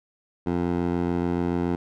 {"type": "tone with band-pass filter", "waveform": "15% pulse", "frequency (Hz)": 87, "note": "F2", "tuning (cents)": -6, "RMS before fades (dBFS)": -25, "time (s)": [0.46, 1.76], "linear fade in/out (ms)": 10, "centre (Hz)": 370, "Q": 0.73, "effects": []}